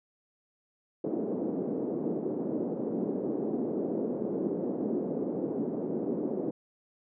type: band-pass noise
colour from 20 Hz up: white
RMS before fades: -32 dBFS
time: 1.04-6.51 s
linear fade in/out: 5 ms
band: 200 to 430 Hz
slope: 24 dB/octave
effects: none